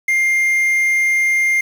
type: tone with quantisation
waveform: triangle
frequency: 2110 Hz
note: C7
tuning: 14 cents sharp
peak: -11 dBFS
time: 0.08-1.61 s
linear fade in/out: 5 ms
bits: 6
effects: none